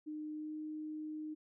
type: tone with pitch glide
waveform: sine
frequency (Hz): 305.2 to 307.9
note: D#4 to D#4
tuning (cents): -33 to -18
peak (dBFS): -40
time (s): 0.06-1.35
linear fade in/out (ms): 20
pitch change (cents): +15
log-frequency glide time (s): 0.33-0.54
effects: none